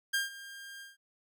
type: tone with ADSR envelope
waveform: sawtooth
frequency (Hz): 1604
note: G6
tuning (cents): +39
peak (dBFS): -23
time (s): 0.13-0.97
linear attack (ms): 14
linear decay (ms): 150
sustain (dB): -18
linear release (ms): 160
effects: none